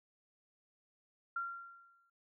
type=tone with exponential decay; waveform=sine; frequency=1379 Hz; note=F6; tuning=22 cents flat; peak=-33 dBFS; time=1.36-2.1 s; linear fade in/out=5 ms; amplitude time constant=160 ms; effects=noise-tail reverb RT60 0.1 s tail -23 dB re dry